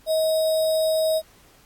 sine tone with sample-and-hold, 635 Hz, D#5, 35 cents sharp, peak -18 dBFS, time 0.06-1.22 s, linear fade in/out 50 ms, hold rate 4410 Hz, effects pink hiss -55 dBFS RMS until 1.65 s + AAC 64 kbps

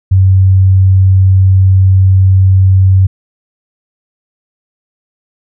sine tone, 94.9 Hz, F#2, 44 cents sharp, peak -3 dBFS, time 0.11-3.07 s, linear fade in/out 10 ms, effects none

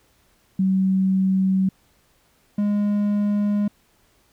sine / triangle tone pair in turn, 190 / 205.9 Hz, F#3 / G#3, +46 / -15 cents, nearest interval minor second, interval 139 cents, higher second, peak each -16 dBFS, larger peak neither, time 0.59-1.69 / 2.58-3.68 s, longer neither, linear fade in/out 5 ms, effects pink hiss -61 dBFS RMS until 4.32 s

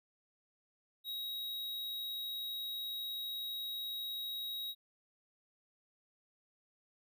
square tone, 3811 Hz, A#7, 38 cents sharp, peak -39 dBFS, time 1.04-4.75 s, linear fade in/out 50 ms, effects none

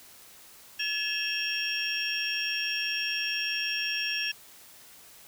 sine tone cluster, 1712 / 2619 / 2785 / 3238 / 5550 Hz, A6 / E7 / F7 / G#7 / F8, -48 / -12 / -5 / -45 / -12 cents, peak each -35 / -33 / -37 / -35 / -33 dBFS, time 0.79-4.32 s, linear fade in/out 10 ms, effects white hiss -52 dBFS RMS until 5.27 s

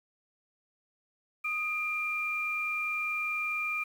sine tone pair together, 1244.5 / 2385 Hz, D#6 / D7, 0 / +26 cents, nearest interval major seventh, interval 1126 cents, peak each -37 / -30 dBFS, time 1.44-3.84 s, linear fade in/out 10 ms, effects 9-bit

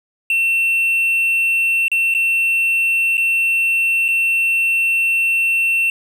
triangle tone with dropouts, 2700 Hz, E7, 41 cents sharp, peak -12 dBFS, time 0.3-5.9 s, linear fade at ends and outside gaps 2 ms, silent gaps 1.882-1.916 / 2.14-2.148 / 3.171-3.178 / 4.082-4.086 s, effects none

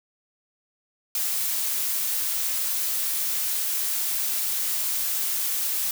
blue noise, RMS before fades -26 dBFS, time 1.15-5.91 s, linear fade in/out 2 ms, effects none

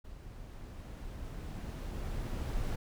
brown noise with level ramp, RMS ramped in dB -49 to -34 dBFS, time 0.04-2.76 s, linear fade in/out 10 ms, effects none

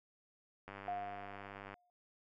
click train, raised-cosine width 0.5 ms, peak -33 dBFS, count 106, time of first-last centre 0.68-1.741 s, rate 99 Hz
sine tone with exponential decay, 712 Hz, F5, 33 cents sharp, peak -35 dBFS, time 0.88-1.9 s, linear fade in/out 1 ms, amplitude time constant 220 ms
effects none

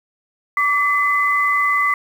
sine tone pair together, 1149 / 2025 Hz, D6 / B6, -38 / +43 cents, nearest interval minor seventh, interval 981 cents, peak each -17 dBFS, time 0.57-1.94 s, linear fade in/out 2 ms, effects 7-bit

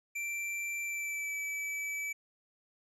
square tone with pitch glide, 2349 to 2302 Hz, D7 to D7, 0 to -35 cents, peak -35 dBFS, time 0.15-2.13 s, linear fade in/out 10 ms, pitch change -35 cents, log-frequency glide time 0.84-1.35 s, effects low-pass 12000 Hz 12 dB/octave

